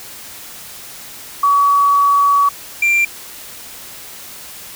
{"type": "tone pair in turn", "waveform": ["sine", "triangle"], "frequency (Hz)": [1134, 2370], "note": ["C#6", "D7"], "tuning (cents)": [39, 15], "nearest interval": "octave + minor second", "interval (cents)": 1276, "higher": "second", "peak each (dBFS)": -9, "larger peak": "neither", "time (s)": [[1.43, 2.49], [2.82, 3.05]], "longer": "first", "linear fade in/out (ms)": 5, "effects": ["white hiss -34 dBFS RMS until 4.75 s"]}